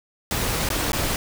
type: noise with dropouts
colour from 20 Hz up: pink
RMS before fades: -24 dBFS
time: 0.31-1.16 s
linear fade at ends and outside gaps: 1 ms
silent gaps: 0.689-0.702 / 0.92-0.931 s
effects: none